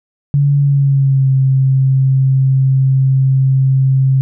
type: tone with pitch glide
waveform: sine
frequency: 142.1 to 133.35 Hz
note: C#3 to C3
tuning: +43 to +33 cents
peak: -8 dBFS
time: 0.34-4.21 s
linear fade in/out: 0 ms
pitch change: -110 cents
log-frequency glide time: 0.59-1.3 s
effects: none

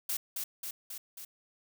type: noise with echo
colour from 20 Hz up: blue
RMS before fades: -33 dBFS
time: 0.09-0.17 s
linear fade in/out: 5 ms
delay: 270 ms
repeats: 4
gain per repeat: -3 dB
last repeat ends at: 1.25 s
effects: none

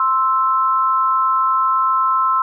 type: tone pair together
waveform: sine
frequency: 1046.5 / 1318.5 Hz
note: C6 / E6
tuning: 0 / 0 cents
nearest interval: major third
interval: 400 cents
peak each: -16 dBFS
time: 0-2.42 s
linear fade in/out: 2 ms
effects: none

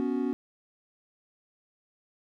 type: chord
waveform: triangle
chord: B suspended second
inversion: none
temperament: equal with one note detuned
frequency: 246.9 / 280.1 / 370 Hz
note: B3 / C#4 / F#4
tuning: 0 / +18 / 0 cents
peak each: -28 / -28 / -31 dBFS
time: 0-0.33 s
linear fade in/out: 0 ms
effects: none

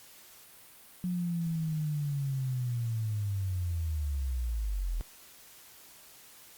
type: linear sweep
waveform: sine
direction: down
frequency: 181.3 to 39.26 Hz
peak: -29 dBFS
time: 1.04-5.01 s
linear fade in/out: 0 ms
effects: white hiss -54 dBFS RMS until 6.57 s + Opus 48 kbps

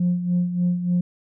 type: tone with tremolo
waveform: sine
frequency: 177.2 Hz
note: F3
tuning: 25 cents sharp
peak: -15 dBFS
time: 0-1.01 s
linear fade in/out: 5 ms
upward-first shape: sine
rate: 3.4 Hz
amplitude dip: 65%
effects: tanh soft clip ceiling -14 dBFS

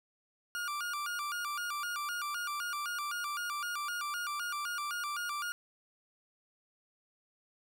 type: tone with vibrato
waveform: 40% pulse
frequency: 1295 Hz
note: E6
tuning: 31 cents flat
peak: -34 dBFS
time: 0.55-5.52 s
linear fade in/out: 0 ms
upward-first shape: square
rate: 3.9 Hz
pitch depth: 170 cents each way
effects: none

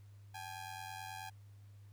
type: ring-modulated tone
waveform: sawtooth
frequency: 816 Hz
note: G#5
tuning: 31 cents flat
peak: -38 dBFS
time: 0.34-1.3 s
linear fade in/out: 10 ms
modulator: 44.7 Hz
effects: added 101 Hz sine -54 dBFS peak until 1.92 s + pink hiss -73 dBFS RMS until 1.92 s

